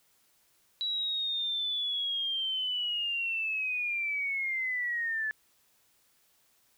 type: linear sweep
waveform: sine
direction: down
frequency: 3921 to 1723 Hz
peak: -29 dBFS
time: 0.81-5.31 s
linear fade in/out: 0 ms
effects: white hiss -68 dBFS RMS until 6.77 s